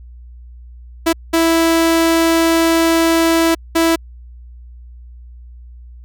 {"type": "tone bursts at uneven times", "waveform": "sawtooth", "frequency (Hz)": 329.6, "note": "E4", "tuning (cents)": 0, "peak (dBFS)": -7, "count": 3, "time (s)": [[1.06, 1.13], [1.33, 3.55], [3.75, 3.96]], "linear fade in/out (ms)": 10, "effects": ["added 60 Hz sine -34 dBFS peak until 6.04 s"]}